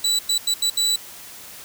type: tone bursts at uneven times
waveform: 30% pulse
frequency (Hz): 3951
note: B7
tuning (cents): 0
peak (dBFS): -15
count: 5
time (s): 0.04-0.19 / 0.29-0.38 / 0.47-0.54 / 0.62-0.7 / 0.77-0.96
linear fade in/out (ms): 5
effects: white hiss -40 dBFS RMS until 1.64 s